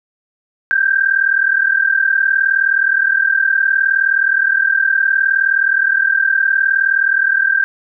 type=tone pair together; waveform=sine; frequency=1560.7 / 1600 Hz; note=G6 / G6; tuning=-8 / +35 cents; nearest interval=unison; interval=43 cents; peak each=-14 dBFS; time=0.71-7.64 s; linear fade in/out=0 ms; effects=none